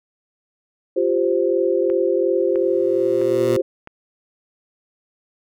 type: chord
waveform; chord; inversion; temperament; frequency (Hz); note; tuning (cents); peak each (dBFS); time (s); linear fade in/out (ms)
sine; F suspended second; none; equal; 349.2 / 392 / 523.3; F4 / G4 / C5; 0 / 0 / 0; -20; 0.96-3.62; 10
type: click train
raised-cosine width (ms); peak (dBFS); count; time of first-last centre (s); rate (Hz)
0.5; -22; 4; 1.9-3.874; 1.52
type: tone with exponential growth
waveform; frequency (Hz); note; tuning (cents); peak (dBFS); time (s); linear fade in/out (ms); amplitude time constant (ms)
15% pulse; 120; B2; -49; -15; 2.37-3.57; 5; 260
effects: none